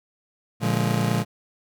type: chord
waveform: 40% pulse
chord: Bb dominant seventh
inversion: none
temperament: just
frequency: 116.54 / 145.68 / 174.81 / 209.8 Hz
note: Bb2 / D3 / F3 / Ab3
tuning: 0 / -14 / +2 / +18 cents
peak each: -24 / -26 / -26 / -26 dBFS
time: 0.6-1.25 s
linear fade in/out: 50 ms
effects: none